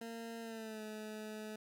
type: tone with pitch glide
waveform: 20% pulse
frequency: 229.3 to 215.2 Hz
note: A#3 to A3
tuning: -28 to -38 cents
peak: -39 dBFS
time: 0.01-1.56 s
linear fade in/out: 5 ms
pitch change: -110 cents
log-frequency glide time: 0.41-0.82 s
effects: none